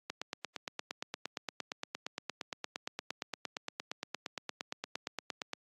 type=click train; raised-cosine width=0.2 ms; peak=-19 dBFS; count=48; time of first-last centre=0.1-5.534 s; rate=8.65 Hz; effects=high-pass 200 Hz 12 dB/octave + AAC 32 kbps